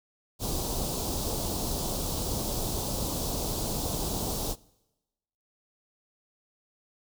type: band-stop noise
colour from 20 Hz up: pink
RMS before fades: -31 dBFS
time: 0.39-4.56 s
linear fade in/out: 50 ms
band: 950 to 3800 Hz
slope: 24 dB/octave
effects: noise-tail reverb RT60 1.0 s tail -23 dB re dry